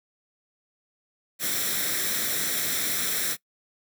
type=noise with comb filter; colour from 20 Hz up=white; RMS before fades=-27 dBFS; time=1.39-3.37 s; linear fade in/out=50 ms; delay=0.53 ms; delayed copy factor=+0.65; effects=noise-tail reverb RT60 0.1 s tail -21 dB re dry + high-pass 150 Hz 12 dB/octave